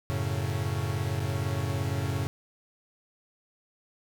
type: chord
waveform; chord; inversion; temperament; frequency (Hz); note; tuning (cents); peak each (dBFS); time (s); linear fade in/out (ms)
45% pulse; F# minor; none; equal; 92.5 / 110 / 138.59; F#2 / A2 / C#3; 0 / 0 / 0; -32; 0.1-2.27; 0
effects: none

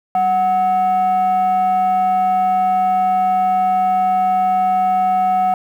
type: tone with frequency modulation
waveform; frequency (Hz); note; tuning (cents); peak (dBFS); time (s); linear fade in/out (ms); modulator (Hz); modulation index
sine; 740; F#5; 0; -11; 0.15-5.54; 2; 547; 0.31
effects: tanh soft clip ceiling -10 dBFS + 8-bit

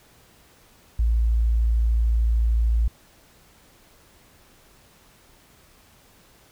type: tone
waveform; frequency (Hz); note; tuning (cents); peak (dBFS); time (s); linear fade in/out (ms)
sine; 56.7; A#1; -47; -17; 0.99-2.88; 5
effects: pink hiss -55 dBFS RMS until 6.51 s

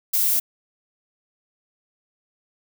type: noise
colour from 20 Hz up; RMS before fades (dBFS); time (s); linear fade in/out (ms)
violet; -20; 0.13-0.4; 10
effects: none

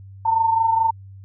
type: tone pair together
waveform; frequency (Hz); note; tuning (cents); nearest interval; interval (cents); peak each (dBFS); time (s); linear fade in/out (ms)
sine; 899 / 923.7; A5 / A#5; +37 / -16; unison; 47; -16 / -23; 0.25-0.91; 10
effects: added 97 Hz sine -38 dBFS peak until 1.24 s

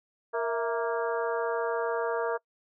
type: harmonic tone with a mistuned harmonic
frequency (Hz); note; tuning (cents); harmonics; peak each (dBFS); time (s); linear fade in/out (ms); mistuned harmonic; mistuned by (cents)
233.1; A#3; 0; 2 / 3 / 4 / 5 / 6 / 7; -29 / -33 / -35 / -37 / -39 / -40; 0.33-2.38; 20; 3; -100
effects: noise-tail reverb RT60 0.1 s tail -25 dB re dry

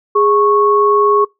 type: tone pair together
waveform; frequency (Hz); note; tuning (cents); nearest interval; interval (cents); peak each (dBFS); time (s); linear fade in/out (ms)
sine; 412.9 / 1103; G#4 / C#6; -10 / -9; octave + perfect fourth; 1701; -11; 0.15-1.25; 10
effects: noise-tail reverb RT60 0.2 s tail -25 dB re dry

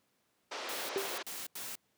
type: band-pass noise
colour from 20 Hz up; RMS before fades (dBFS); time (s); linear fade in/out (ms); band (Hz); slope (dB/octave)
pink; -41; 0.51-1.23; 10; 380 to 5700; 24
type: noise bursts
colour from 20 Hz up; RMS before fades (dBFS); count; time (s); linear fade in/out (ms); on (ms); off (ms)
white; -42; 4; 0.69-1.754; 0; 200; 88
type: tone with exponential decay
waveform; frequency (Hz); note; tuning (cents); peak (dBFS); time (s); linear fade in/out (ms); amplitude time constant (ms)
sine; 392; G4; 0; -27; 0.96-1.14; 0; 37
effects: pink hiss -75 dBFS RMS until 1.97 s + high-pass 150 Hz 12 dB/octave

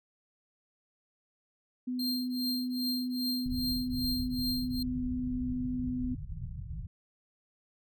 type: tone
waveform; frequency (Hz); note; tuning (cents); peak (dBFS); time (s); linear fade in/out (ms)
sine; 250.8; B3; +27; -31; 1.87-6.15; 10
type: tone with tremolo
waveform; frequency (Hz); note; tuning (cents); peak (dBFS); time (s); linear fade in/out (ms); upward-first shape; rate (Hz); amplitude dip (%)
45% pulse; 4186; C8; 0; -30; 1.99-4.83; 5; triangle; 2.5; 100
type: low-pass noise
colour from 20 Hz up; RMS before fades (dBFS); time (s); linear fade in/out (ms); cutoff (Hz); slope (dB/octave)
pink; -39; 3.45-6.87; 5; 170; 96
effects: none

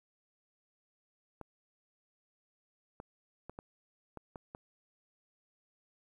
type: clicks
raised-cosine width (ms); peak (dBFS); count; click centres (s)
1; -30; 7; 1.413 / 3.001 / 3.496 / 3.589 / 4.173 / 4.358 / 4.549
effects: 11-bit

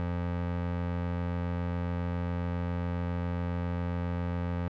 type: tone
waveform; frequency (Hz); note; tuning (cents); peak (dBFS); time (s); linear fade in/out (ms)
25% pulse; 87.31; F2; 0; -26; 0-4.68; 0
effects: low-pass 2000 Hz 12 dB/octave

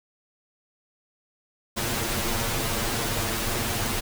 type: noise with comb filter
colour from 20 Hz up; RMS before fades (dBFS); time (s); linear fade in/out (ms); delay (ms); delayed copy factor
pink; -27; 1.76-4.01; 20; 8.7; +0.85
effects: none

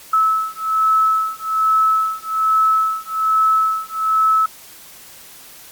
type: beating tone pair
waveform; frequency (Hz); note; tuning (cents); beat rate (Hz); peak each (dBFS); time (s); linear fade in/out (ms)
sine; 1300 / 1301.2; E6 / E6; -24 / -23; 1.2; -17; 0.13-4.46; 5
effects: white hiss -41 dBFS RMS until 5.71 s + Opus 48 kbps

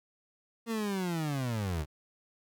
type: linear sweep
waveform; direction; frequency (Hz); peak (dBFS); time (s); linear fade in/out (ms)
30% pulse; down; 233.1 to 70.2; -28; 0.66-1.86; 50
effects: 11-bit

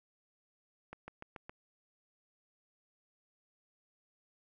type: accelerating click train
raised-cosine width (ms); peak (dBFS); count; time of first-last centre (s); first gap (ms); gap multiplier
0.5; -30; 5; 0.93-1.495; 150; 0.96
effects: none

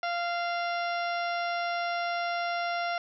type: harmonic tone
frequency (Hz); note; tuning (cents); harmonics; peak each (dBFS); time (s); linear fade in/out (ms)
693; F5; -14; 1 / 2 / 3 / 4 / 5 / 6 / 7 / 8; -30 / -34 / -38 / -42 / -45 / -47 / -50 / -45; 0.03-2.98; 2
effects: none

